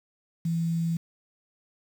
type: tone with quantisation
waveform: sine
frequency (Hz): 166.4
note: E3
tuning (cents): +17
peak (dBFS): -24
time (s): 0.45-0.97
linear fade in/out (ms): 5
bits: 8
effects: none